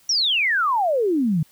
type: exponential sweep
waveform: sine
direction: down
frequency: 5850 to 146.83 Hz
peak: -17 dBFS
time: 0.09-1.43 s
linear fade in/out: 5 ms
effects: white hiss -56 dBFS RMS until 1.51 s